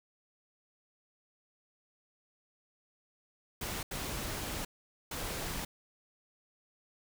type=noise bursts at uneven times; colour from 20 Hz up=pink; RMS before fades=-38 dBFS; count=3; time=3.61-3.83 / 3.91-4.65 / 5.11-5.65 s; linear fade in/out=5 ms; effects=none